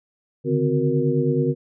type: tone cluster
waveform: sine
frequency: 140.5 / 149.9 / 257.8 / 367.1 / 466.3 Hz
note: C#3 / D3 / C4 / F#4 / A#4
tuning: +24 / +36 / -26 / -14 / +1 cents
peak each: -24 dBFS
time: 0.44-1.55 s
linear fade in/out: 50 ms
effects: none